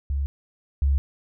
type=tone pair in turn; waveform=sine; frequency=69.6 / 69.34 Hz; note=C#2 / C#2; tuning=+8 / +1 cents; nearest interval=unison; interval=7 cents; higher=first; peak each=-22 / -17 dBFS; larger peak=second; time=0.1-0.26 / 0.82-0.98 s; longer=neither; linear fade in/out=0 ms; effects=none